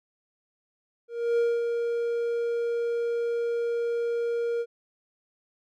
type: tone with ADSR envelope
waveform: triangle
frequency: 469.5 Hz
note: A#4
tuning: 12 cents sharp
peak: -18 dBFS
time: 1.08-4.66 s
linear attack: 300 ms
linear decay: 230 ms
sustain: -5 dB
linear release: 53 ms
effects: none